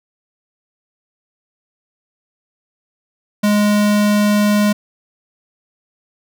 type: tone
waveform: square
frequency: 207.7 Hz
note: G#3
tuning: in tune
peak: -12 dBFS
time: 3.43-4.73 s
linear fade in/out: 10 ms
effects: none